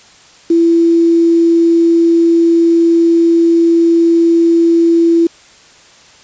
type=tone with quantisation; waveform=sine; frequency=334.9 Hz; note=E4; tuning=27 cents sharp; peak=-6 dBFS; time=0.5-5.27 s; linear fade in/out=5 ms; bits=5; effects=white hiss -42 dBFS RMS until 6.23 s + resampled to 16000 Hz